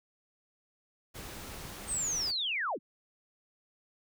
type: noise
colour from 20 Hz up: pink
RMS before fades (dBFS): -44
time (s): 1.14-2.32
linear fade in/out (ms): 20
type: linear sweep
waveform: sine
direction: down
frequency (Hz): 8650 to 135.5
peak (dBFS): -30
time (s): 1.87-2.79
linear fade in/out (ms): 50
effects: none